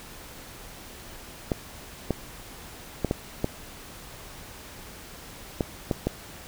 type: clicks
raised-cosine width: 2 ms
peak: -10 dBFS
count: 8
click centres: 1.518 / 2.107 / 3.047 / 3.111 / 3.444 / 5.608 / 5.912 / 6.07 s
effects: pink hiss -44 dBFS RMS until 6.47 s